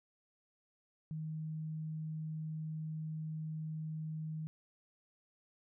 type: tone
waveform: sine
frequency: 156.8 Hz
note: D#3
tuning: 14 cents sharp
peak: -38 dBFS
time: 1.11-4.47 s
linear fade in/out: 0 ms
effects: none